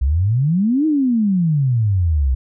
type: exponential two-way sweep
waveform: sine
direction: up then down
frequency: 61.74 to 320 to 61.74 Hz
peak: -13 dBFS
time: 0.01-2.35 s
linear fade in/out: 10 ms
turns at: 0.86 s
effects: none